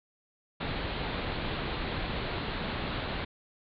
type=low-pass noise; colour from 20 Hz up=pink; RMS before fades=-34 dBFS; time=0.6-3.25 s; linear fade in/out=10 ms; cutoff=4300 Hz; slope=96 dB/octave; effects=none